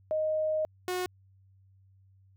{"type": "tone pair in turn", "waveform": ["sine", "sawtooth"], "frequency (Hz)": [622.3, 363.8], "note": ["D#5", "F#4"], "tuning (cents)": [0, -29], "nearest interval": "major sixth", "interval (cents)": 929, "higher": "first", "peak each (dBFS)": -26, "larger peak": "neither", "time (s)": [[0.11, 0.65], [0.88, 1.06]], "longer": "first", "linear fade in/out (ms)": 0, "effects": ["added 96 Hz sine -58 dBFS peak until 2.36 s"]}